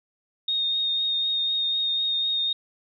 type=tone with vibrato; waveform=sine; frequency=3700 Hz; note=A#7; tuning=14 cents flat; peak=-22 dBFS; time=0.48-2.53 s; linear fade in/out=5 ms; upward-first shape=triangle; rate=4 Hz; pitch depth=18 cents each way; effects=none